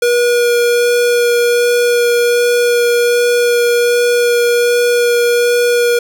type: tone with vibrato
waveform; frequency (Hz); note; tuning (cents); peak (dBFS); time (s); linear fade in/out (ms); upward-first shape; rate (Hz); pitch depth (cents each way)
square; 480; B4; -49; -10; 0.02-5.99; 5; sine; 1.3; 8
effects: none